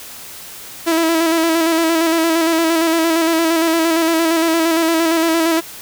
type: tone with vibrato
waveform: sawtooth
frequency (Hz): 328.1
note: E4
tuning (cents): -8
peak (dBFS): -9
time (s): 0.86-5.61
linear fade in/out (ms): 20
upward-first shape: square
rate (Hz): 8.7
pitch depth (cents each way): 33
effects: white hiss -34 dBFS RMS until 5.81 s